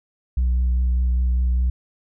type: tone with vibrato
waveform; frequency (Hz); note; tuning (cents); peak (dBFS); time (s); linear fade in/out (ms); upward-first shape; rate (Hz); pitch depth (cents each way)
sine; 62; B1; +7; -14; 0.37-1.7; 5; sine; 5; 18
effects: tanh soft clip ceiling -15 dBFS